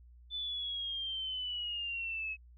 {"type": "linear sweep", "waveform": "sine", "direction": "down", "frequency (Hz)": [3520, 2561], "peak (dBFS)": -35, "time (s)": [0.3, 2.37], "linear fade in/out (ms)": 50, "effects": ["added 60 Hz sine -54 dBFS peak until 2.57 s"]}